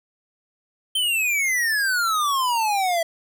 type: exponential sweep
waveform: square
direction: down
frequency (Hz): 3136 to 654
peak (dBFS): -20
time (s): 0.95-3.03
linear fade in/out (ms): 5
effects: none